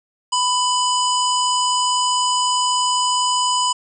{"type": "harmonic tone with a mistuned harmonic", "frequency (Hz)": 996, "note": "B5", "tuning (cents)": 14, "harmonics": [1, 3, 5, 7, 8], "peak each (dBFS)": [-18, -23, -25, -26, -27], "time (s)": [0.32, 3.73], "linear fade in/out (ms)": 10, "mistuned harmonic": 8, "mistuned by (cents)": 24, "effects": []}